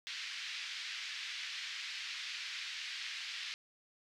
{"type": "band-pass noise", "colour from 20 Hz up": "pink", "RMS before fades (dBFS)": -43, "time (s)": [0.07, 3.54], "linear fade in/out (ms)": 0, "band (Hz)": [1900, 5000], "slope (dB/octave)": 24, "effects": []}